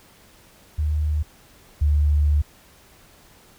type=tone pair in turn; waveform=sine; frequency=75.9 / 73.78 Hz; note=D#2 / D2; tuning=-42 / +9 cents; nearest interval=unison; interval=49 cents; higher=first; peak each=-19 / -15 dBFS; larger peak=second; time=0.78-1.23 / 1.81-2.42 s; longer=second; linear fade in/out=10 ms; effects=pink hiss -52 dBFS RMS until 3.58 s